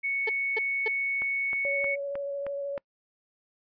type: tone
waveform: sine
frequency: 2217 Hz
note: C#7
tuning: in tune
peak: -26 dBFS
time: 0.03-1.96 s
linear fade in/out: 20 ms
type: tone bursts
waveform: 35% pulse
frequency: 440 Hz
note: A4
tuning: in tune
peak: -26 dBFS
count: 3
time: 0.27-0.882 s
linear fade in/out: 5 ms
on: 24 ms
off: 270 ms
type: click train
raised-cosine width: 0.5 ms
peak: -24 dBFS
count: 6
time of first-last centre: 1.22-2.778 s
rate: 3.21 Hz
type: tone with vibrato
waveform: sine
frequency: 562 Hz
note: C#5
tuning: 24 cents sharp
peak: -30 dBFS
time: 1.65-2.78 s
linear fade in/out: 0 ms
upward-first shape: square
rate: 13 Hz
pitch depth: 11 cents each way
effects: noise-tail reverb RT60 0.1 s tail -26 dB re dry + resampled to 11025 Hz